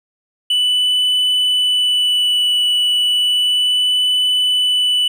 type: tone with vibrato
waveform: triangle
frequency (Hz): 2974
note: F#7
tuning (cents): +8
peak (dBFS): -11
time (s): 0.5-5.08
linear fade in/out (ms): 5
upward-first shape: sine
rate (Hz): 0.33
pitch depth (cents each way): 10
effects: none